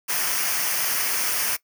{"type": "noise with comb filter", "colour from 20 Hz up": "white", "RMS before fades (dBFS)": -24, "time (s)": [0.08, 1.57], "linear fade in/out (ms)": 20, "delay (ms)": 0.26, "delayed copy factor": -0.6, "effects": ["noise-tail reverb RT60 0.1 s tail -20 dB re dry"]}